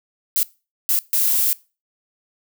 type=noise bursts at uneven times; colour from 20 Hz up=violet; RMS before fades=-18 dBFS; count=3; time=0.36-0.43 / 0.89-0.99 / 1.13-1.53 s; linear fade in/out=0 ms; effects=noise-tail reverb RT60 0.3 s tail -21 dB re dry